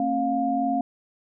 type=tone cluster; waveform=sine; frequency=226.4 / 270 / 705 Hz; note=A3 / C#4 / F5; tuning=+50 / -45 / +16 cents; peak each=-30 / -25 / -24 dBFS; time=0-0.81 s; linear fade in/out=2 ms; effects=none